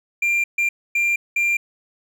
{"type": "tone bursts at uneven times", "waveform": "triangle", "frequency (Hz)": 2383, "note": "D7", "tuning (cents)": 25, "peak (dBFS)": -15, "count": 4, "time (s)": [[0.22, 0.44], [0.58, 0.69], [0.95, 1.16], [1.36, 1.57]], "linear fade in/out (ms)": 5, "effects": []}